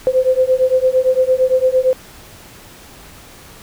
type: beating tone pair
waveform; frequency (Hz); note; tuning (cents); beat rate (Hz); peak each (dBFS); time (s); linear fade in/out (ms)
sine; 511 / 519.8; C5 / C5; -41 / -11; 8.8; -14; 0.07-1.93; 0
effects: pink hiss -40 dBFS RMS until 3.62 s